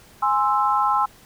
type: chord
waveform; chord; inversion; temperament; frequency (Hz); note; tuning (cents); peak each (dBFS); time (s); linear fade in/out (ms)
sine; Ab augmented; none; equal; 830.6 / 1046.5 / 1318.5; Ab5 / C6 / E6; 0 / 0 / 0; -21 / -21 / -22; 0.22-1.06; 10
effects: pink hiss -50 dBFS RMS until 1.25 s